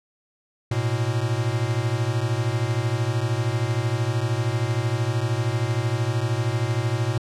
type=beating tone pair; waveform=square; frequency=110 / 123 Hz; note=A2 / B2; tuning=0 / -7 cents; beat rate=13 Hz; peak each=-25 dBFS; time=0.71-7.18 s; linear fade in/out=5 ms; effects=low-pass 8000 Hz 12 dB/octave